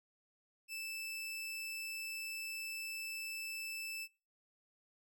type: tone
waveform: sawtooth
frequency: 2637 Hz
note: E7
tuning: in tune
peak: -38 dBFS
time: 0.68-4.08 s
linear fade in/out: 50 ms
effects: noise-tail reverb RT60 0.4 s tail -25 dB re dry